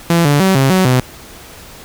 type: tone with pitch steps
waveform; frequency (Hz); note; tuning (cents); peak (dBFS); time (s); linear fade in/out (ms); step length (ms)
sawtooth; 169.2 / 144.6 / 190.6 / 134.8 / 187 / 127.3; E3 / D3 / G3 / C#3 / F#3 / C3; +45 / -27 / -48 / -48 / +19 / -47; -5; 0.1-1; 2; 150
effects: pink hiss -36 dBFS RMS until 1.84 s